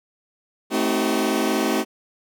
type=chord; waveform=sawtooth; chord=A diminished seventh; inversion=none; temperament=just; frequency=220 / 264 / 316.8 / 380.2 Hz; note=A3 / C4 / Eb4 / Gb4; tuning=0 / +16 / +31 / +47 cents; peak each=-21 dBFS; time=0.7-1.85 s; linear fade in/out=50 ms; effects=none